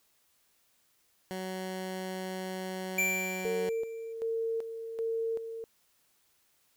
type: tone with pitch glide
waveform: 15% pulse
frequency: 186.9 to 185.72 Hz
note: F#3 to F#3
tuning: +18 to +7 cents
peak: -29 dBFS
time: 1.31-3.69 s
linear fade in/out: 0 ms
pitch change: -11 cents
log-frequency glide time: 2.98-3.48 s
type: tone with exponential decay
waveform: square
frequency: 2349 Hz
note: D7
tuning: in tune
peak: -25 dBFS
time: 2.98-4.13 s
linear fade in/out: 5 ms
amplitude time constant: 250 ms
type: tone with tremolo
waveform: sine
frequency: 453.9 Hz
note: A#4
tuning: 46 cents flat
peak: -29 dBFS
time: 3.45-5.64 s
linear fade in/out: 0 ms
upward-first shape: square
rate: 1.3 Hz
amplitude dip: 60%
effects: white hiss -70 dBFS RMS until 6.76 s